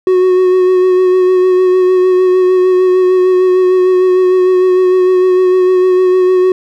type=tone with vibrato; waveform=triangle; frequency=368.5 Hz; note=F#4; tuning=7 cents flat; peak=-4 dBFS; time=0.07-6.52 s; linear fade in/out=2 ms; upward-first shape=sine; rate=6.6 Hz; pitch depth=20 cents each way; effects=none